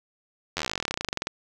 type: slowing click train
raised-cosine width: 0.2 ms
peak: -10 dBFS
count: 28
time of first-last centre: 0.57-1.271 s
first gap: 11 ms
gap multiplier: 1.06
effects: none